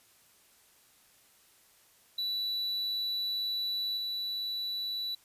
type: tone with level steps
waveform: triangle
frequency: 3951 Hz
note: B7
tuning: in tune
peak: -29 / -31 dBFS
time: 2.18-5.15 s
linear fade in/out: 5 ms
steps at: 3.97 s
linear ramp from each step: 2 ms
effects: white hiss -63 dBFS RMS until 5.24 s + resampled to 32000 Hz